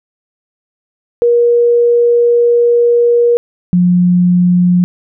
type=tone pair in turn; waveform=sine; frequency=475.7 / 178.19 Hz; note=A#4 / F3; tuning=+35 / +35 cents; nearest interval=octave + perfect fourth; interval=1700 cents; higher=first; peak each=-6 dBFS; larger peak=neither; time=1.22-3.37 / 3.73-4.84 s; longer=first; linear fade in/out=0 ms; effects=none